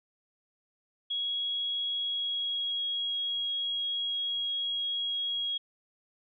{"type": "tone with pitch glide", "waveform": "sine", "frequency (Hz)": [3322, 3299], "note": ["G#7", "G#7"], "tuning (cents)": [0, -12], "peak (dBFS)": -29, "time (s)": [1.1, 5.58], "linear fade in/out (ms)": 10, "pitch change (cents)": -12, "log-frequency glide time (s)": [1.93, 2.9], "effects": []}